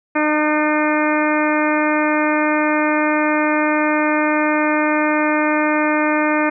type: harmonic tone with a mistuned harmonic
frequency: 303.6 Hz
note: D#4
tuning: 42 cents flat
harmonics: 1 / 2 / 3 / 4 / 5 / 6 / 7 / 8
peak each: -18 / -21 / -23 / -24 / -25 / -26 / -26 / -27 dBFS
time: 0.15-6.5 s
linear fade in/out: 10 ms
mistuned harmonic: 6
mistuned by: -19 cents
effects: none